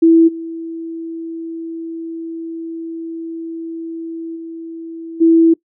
sine tone with level steps, 329.2 Hz, E4, 2 cents flat, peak -5 / -23 / -26 / -6 dBFS, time 0.02-5.54 s, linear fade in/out 10 ms, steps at 0.27 / 4.35 / 5.2 s, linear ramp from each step 20 ms, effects noise-tail reverb RT60 0.1 s tail -21 dB re dry

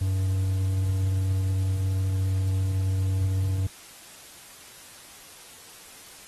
triangle tone, 95 Hz, F#2, 46 cents sharp, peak -20 dBFS, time 0.01-3.67 s, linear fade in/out 5 ms, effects white hiss -47 dBFS RMS until 6.27 s + AAC 32 kbps

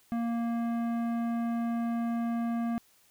sine tone with tanh clipping, 233.1 Hz, A#3, in tune, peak -30 dBFS, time 0.12-2.78 s, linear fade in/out 0 ms, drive 14 dB, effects white hiss -64 dBFS RMS until 3.1 s

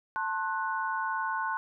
sine chord, F# diminished, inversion first, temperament just, 888 / 1065.6 / 1480 Hz, A5 / C6 / F#6, +16 / +31 / 0 cents, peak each -33 dBFS, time 0.16-1.57 s, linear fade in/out 0 ms, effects none

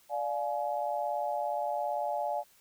sine chord, D diminished, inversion none, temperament just, 587.3 / 704.8 / 845.8 Hz, D5 / F5 / Ab5, 0 / +16 / +31 cents, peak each -34 dBFS, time 0.09-2.44 s, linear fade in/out 50 ms, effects white hiss -63 dBFS RMS until 2.6 s

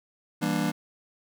square chord, E half-diminished seventh, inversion none, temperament just, 164.81 / 197.78 / 237.3 / 296.7 Hz, E3 / G3 / Bb3 / D4, 0 / +16 / +31 / +18 cents, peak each -31 dBFS, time 0.41-0.72 s, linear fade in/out 20 ms, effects none

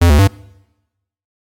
square tone with pitch steps, 86.1 / 73.3 / 98.2 Hz, F2 / D2 / G2, -24 / -3 / +4 cents, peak -7 dBFS, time 0.01-0.277 s, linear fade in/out 10 ms, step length 89 ms, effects noise-tail reverb RT60 1.0 s tail -25 dB re dry + AAC 64 kbps

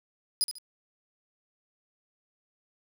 25% pulse tone with echo, 4978 Hz, D#8, in tune, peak -18 dBFS, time 0.41-0.44 s, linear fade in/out 0 ms, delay 72 ms, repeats 2, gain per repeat -10 dB, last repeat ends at 0.584 s, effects none

